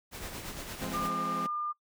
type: noise with tremolo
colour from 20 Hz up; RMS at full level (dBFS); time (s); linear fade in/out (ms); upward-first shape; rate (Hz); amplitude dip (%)
pink; -39; 0.11-1.11; 50; sine; 8.7; 45
type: chord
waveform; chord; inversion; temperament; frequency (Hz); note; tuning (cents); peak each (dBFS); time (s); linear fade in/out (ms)
sawtooth; F minor; none; equal with one note detuned; 170.63 / 207.7 / 261.6; F3 / Ab3 / C4; -40 / 0 / 0; -36; 0.81-1.47; 10
type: tone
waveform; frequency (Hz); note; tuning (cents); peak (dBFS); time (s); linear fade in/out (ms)
sine; 1203; D6; +41; -31; 0.93-1.73; 20
effects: noise-tail reverb RT60 0.1 s tail -22 dB re dry